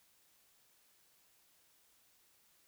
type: silence
effects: white hiss -70 dBFS RMS until 2.67 s